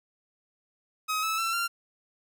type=tone with pitch steps; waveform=sawtooth; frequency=1267 / 1304.1 / 1342.3 / 1381.7 Hz; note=D#6 / E6 / E6 / F6; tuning=+31 / -19 / +31 / -19 cents; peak=-23 dBFS; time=1.08-1.68 s; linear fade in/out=20 ms; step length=150 ms; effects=none